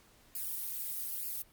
violet noise with flanger, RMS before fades -38 dBFS, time 0.35-1.42 s, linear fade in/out 2 ms, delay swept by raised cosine 0.41 to 3.11 ms, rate 1.1 Hz, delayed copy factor +0.95, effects pink hiss -63 dBFS RMS until 1.52 s + Opus 48 kbps

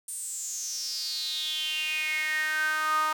sawtooth tone with high-pass filter sweep, 309.7 Hz, D#4, 8 cents flat, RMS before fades -30 dBFS, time 0.08-3.13 s, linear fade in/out 5 ms, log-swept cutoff 9100 to 1100 Hz, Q 7.7, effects none

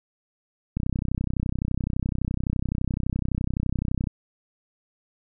click train, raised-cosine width 5 ms, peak -13 dBFS, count 106, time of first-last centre 0.77-4.072 s, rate 31.8 Hz, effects none

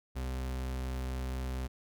40% pulse tone, 64.2 Hz, C2, 32 cents flat, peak -33 dBFS, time 0.15-1.68 s, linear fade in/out 20 ms, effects none

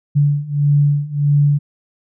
sine beating tone pair, 143.8 / 145.4 Hz, D3 / D3, -36 / -17 cents, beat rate 1.6 Hz, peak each -16 / -14 dBFS, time 0.15-1.59 s, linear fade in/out 20 ms, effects none

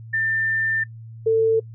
sine tone pair in turn, 1790 / 446.7 Hz, A6 / A4, +29 / +26 cents, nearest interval 2 octaves, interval 2403 cents, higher first, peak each -19 / -14 dBFS, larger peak second, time 0.13-0.84 / 1.26-1.6 s, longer first, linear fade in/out 10 ms, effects noise-tail reverb RT60 0.1 s tail -23 dB re dry + added 113 Hz sine -36 dBFS peak until 1.74 s

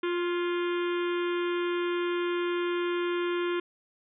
harmonic tone with a mistuned harmonic, 350.6 Hz, F4, 7 cents sharp, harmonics 1 / 3 / 4 / 5 / 6 / 7 / 8 / 9 / 10, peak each -27 / -37 / -39 / -42 / -44 / -44 / -47 / -45 / -49 dBFS, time 0.03-3.6 s, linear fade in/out 5 ms, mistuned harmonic 5, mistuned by -34 cents, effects none

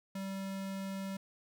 square tone, 193.8 Hz, G3, 20 cents flat, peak -38 dBFS, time 0.15-1.17 s, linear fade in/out 5 ms, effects none

